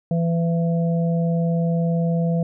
harmonic tone, 167.6 Hz, E3, 29 cents sharp, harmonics 1 / 3 / 4, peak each -18 / -28 / -30 dBFS, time 0.11-2.43 s, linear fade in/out 2 ms, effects none

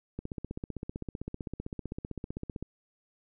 click train, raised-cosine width 3 ms, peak -23 dBFS, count 39, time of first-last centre 0.19-2.626 s, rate 15.6 Hz, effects none

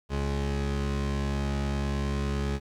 30% pulse tone pair together, 69.9 / 209.5 Hz, C#2 / G#3, +15 / +15 cents, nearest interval octave + perfect fifth, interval 1900 cents, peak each -25 / -31 dBFS, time 0.09-2.6 s, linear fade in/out 50 ms, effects low-pass 7000 Hz 12 dB/octave + 10-bit

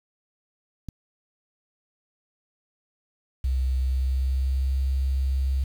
click, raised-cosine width 5 ms, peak -22 dBFS, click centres 0.887 s
sine tone with pitch glide, 64.7 to 66.63 Hz, C2 to C2, -19 to +32 cents, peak -21 dBFS, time 3.44-5.64 s, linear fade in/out 5 ms, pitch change +51 cents, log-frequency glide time 3.73-4.77 s
effects 8-bit

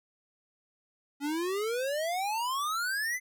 square exponential sweep, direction up, 277.2 to 2076 Hz, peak -30 dBFS, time 1.2-3.2 s, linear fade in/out 50 ms, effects none

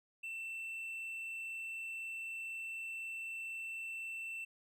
triangle tone, 2679 Hz, E7, 27 cents sharp, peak -39 dBFS, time 0.23-4.45 s, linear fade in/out 10 ms, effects none

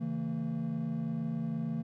triangle chord, A# diminished, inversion first, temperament equal with one note detuned, 138.59 / 164.81 / 227.2 Hz, C#3 / E3 / A#3, 0 / 0 / -44 cents, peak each -37 / -33 / -32 dBFS, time 0-1.83 s, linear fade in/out 20 ms, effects tanh soft clip ceiling -23 dBFS

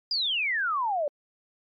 sine exponential sweep, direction down, 4978 to 560 Hz, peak -24 dBFS, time 0.11-1.08 s, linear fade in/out 2 ms, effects MP3 32 kbps

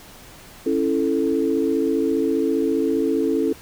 sine chord, A major, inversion first, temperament just, 275 / 330 / 440 Hz, C#4 / E4 / A4, -14 / +2 / 0 cents, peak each -22 dBFS, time 0.66-3.53 s, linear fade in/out 5 ms, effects pink hiss -44 dBFS RMS until 3.61 s

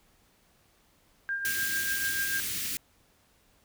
sine tone with tremolo, 1600 Hz, G6, 35 cents sharp, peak -27 dBFS, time 1.29-2.4 s, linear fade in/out 0 ms, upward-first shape triangle, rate 6.8 Hz, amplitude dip 55%
white band-stop noise, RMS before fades -33 dBFS, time 1.45-2.77 s, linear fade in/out 0 ms, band 350 to 1600 Hz, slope 24 dB/octave
effects pink hiss -65 dBFS RMS until 3.64 s

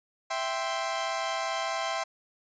sawtooth chord, C major, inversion first, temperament equal, 659.3 / 784 / 1046.5 Hz, E5 / G5 / C6, 0 / 0 / 0 cents, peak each -29 / -30 / -30 dBFS, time 0.3-2.04 s, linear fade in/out 10 ms, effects resampled to 16000 Hz

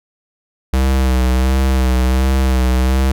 square tone with vibrato, 64.7 Hz, C2, 19 cents flat, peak -12 dBFS, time 0.73-3.12 s, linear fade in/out 5 ms, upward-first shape sine, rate 1.4 Hz, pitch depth 38 cents each way, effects none

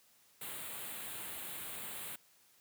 white band-stop noise, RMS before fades -44 dBFS, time 0.41-2.16 s, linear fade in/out 5 ms, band 4000 to 7800 Hz, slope 48 dB/octave, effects white hiss -67 dBFS RMS until 2.6 s + high-pass 80 Hz 12 dB/octave

